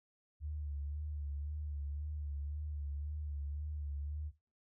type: tone with vibrato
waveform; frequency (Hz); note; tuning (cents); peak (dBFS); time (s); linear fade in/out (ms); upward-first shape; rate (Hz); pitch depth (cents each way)
sine; 73.42; D2; 0; -38; 0.4-4.32; 50; sine; 1.9; 51
effects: noise-tail reverb RT60 0.3 s tail -17 dB re dry